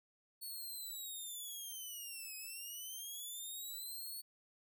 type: linear two-way sweep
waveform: 5% pulse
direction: down then up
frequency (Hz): 4435 to 2521 to 4435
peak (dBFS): -37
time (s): 0.41-4.22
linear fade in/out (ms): 20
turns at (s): 2.36
effects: none